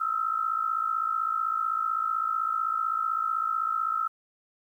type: tone pair together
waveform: sine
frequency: 1284 / 1339.8 Hz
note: E6 / E6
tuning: -46 / +28 cents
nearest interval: minor second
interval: 74 cents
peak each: -28 dBFS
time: 0-4.08 s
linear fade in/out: 10 ms
effects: 10-bit